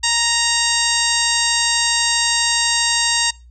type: harmonic tone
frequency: 932.3 Hz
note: A#5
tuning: in tune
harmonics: 1 / 2 / 3 / 4 / 5 / 6 / 7 / 8 / 9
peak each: -25 / -23 / -24 / -22 / -22 / -25 / -26 / -23 / -26 dBFS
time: 0.03-3.31 s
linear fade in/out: 10 ms
effects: noise-tail reverb RT60 0.3 s tail -24 dB re dry + added 60 Hz sine -41 dBFS peak until 3.5 s